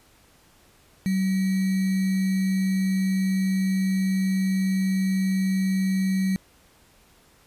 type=tone with sample-and-hold; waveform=sine; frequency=189.9 Hz; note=F#3; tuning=45 cents sharp; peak=-20 dBFS; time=1.06-6.36 s; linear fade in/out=0 ms; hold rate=2100 Hz; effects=pink hiss -57 dBFS RMS until 7.46 s + resampled to 32000 Hz